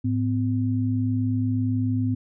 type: tone pair together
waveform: sine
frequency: 107.09 / 254.7 Hz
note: A2 / C4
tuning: -46 / -46 cents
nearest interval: octave + minor third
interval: 1500 cents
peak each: -23 / -24 dBFS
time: 0.04-2.15 s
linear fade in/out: 10 ms
effects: none